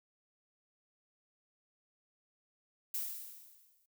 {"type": "noise with exponential decay", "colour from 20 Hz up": "violet", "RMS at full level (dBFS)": -35, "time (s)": [2.94, 3.86], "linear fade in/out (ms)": 5, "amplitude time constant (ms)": 200, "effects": ["noise-tail reverb RT60 0.1 s tail -22 dB re dry"]}